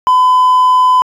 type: tone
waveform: triangle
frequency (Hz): 1010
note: B5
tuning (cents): +39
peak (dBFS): -3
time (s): 0.07-1.02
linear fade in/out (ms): 0
effects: tanh soft clip ceiling 0 dBFS